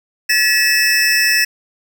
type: tone cluster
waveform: square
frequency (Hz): 1727 / 1928 / 2603 / 5330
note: A6 / B6 / E7 / E8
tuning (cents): -33 / -42 / -22 / +18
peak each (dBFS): -18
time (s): 0.29-1.45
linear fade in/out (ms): 10
effects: 7-bit